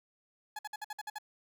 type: tone bursts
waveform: 30% pulse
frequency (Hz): 846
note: G#5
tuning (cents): +32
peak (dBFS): -35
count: 8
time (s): 0.56-1.185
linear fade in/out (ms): 5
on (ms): 30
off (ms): 55
effects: none